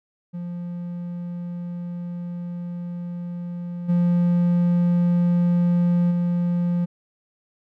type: tone with level steps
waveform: triangle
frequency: 174.61 Hz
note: F3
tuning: in tune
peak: -26 / -14 / -17 dBFS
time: 0.33-6.86 s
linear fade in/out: 20 ms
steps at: 3.88 / 6.1 s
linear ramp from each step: 20 ms
effects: none